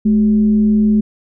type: tone with frequency modulation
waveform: sine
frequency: 213.1 Hz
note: G#3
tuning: 45 cents sharp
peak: -9 dBFS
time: 0.05-1.01 s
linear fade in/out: 10 ms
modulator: 171 Hz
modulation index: 0.26
effects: none